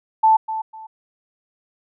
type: tone with echo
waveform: sine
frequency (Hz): 880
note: A5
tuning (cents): 0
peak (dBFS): -10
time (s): 0.23-0.37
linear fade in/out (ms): 10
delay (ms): 250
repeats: 2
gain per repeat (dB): -12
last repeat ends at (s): 0.87
effects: none